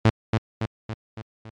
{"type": "tone with echo", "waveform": "sawtooth", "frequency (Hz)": 110.4, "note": "A2", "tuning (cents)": 6, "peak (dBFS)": -9, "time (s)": [0.05, 0.1], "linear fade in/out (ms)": 5, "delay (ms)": 280, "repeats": 5, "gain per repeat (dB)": -5, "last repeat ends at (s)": 1.5, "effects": ["low-pass 4000 Hz 12 dB/octave", "MP3 64 kbps"]}